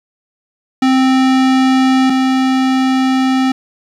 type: tone pair in turn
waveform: square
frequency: 261.6 / 261.6 Hz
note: C4 / C4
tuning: 0 / 0 cents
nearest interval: unison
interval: 0 cents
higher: neither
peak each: -9 / -11 dBFS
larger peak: first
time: 0.82-2.1 / 2.1-3.52 s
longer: second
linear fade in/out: 5 ms
effects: low-pass 5000 Hz 12 dB/octave + 7-bit